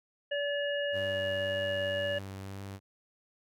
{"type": "harmonic tone", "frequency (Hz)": 574, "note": "D5", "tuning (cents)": -40, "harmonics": [1, 3, 5], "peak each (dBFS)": [-31, -36, -38], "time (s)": [0.31, 2.19], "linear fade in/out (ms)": 10}
{"type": "tone with vibrato", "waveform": "sawtooth", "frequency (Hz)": 97.5, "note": "G2", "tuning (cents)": -9, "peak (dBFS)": -36, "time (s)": [0.92, 2.8], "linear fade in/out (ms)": 50, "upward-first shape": "triangle", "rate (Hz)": 1.9, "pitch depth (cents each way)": 21}
{"effects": []}